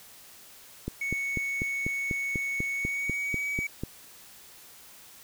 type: click train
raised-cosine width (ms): 3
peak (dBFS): -18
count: 13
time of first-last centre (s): 0.88-3.836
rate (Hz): 4.06
type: tone with pitch glide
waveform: triangle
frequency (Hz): 2217 to 2270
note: C#7 to C#7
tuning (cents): 0 to +41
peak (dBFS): -27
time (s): 1.01-3.67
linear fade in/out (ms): 5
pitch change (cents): +41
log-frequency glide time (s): 2.73-3.46
effects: white hiss -51 dBFS RMS until 5.23 s